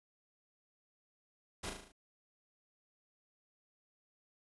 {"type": "noise with echo", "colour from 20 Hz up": "pink", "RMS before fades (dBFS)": -41, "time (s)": [1.63, 1.7], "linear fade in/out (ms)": 10, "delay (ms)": 37, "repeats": 6, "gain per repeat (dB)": -4, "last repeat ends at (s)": 1.922, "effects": ["resampled to 24000 Hz"]}